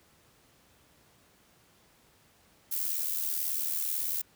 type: noise with amplitude modulation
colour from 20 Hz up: violet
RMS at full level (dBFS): -29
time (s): 2.71-4.22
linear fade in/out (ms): 10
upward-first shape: sine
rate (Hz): 78.2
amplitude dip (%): 60
effects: pink hiss -63 dBFS RMS until 4.35 s + high-pass 60 Hz 12 dB/octave